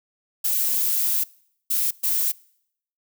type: noise bursts at uneven times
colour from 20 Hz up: violet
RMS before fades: -22 dBFS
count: 3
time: 0.44-1.24 / 1.7-1.91 / 2.03-2.32 s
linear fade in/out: 10 ms
effects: noise-tail reverb RT60 0.7 s tail -24 dB re dry